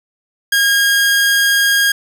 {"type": "tone", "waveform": "sawtooth", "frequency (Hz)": 1627, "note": "G#6", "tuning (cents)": -36, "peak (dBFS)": -7, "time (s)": [0.52, 1.92], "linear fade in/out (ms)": 5, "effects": []}